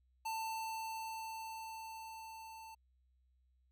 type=tone with level ramp; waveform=square; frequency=891 Hz; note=A5; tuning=22 cents sharp; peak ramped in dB=-38 to -51 dBFS; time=0.25-2.75 s; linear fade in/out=10 ms; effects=added 63 Hz sine -70 dBFS peak until 3.71 s